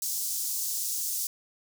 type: high-pass noise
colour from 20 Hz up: pink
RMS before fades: -31 dBFS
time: 0.02-1.27 s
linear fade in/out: 2 ms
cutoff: 5700 Hz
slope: 24 dB/octave
effects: none